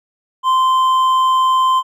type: tone with hard clipping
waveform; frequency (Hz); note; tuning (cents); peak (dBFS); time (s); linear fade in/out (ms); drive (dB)
triangle; 1038; C6; -14; -12; 0.43-1.83; 50; 8
effects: none